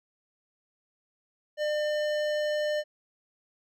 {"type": "tone with hard clipping", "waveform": "sine", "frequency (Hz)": 601, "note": "D5", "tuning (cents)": 40, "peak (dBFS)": -28, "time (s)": [1.57, 2.84], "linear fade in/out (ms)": 50, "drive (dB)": 15, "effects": []}